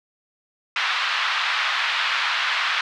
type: band-pass noise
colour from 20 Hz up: pink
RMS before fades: -23 dBFS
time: 0.76-2.81 s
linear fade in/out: 2 ms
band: 1100 to 3800 Hz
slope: 24 dB/octave
effects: none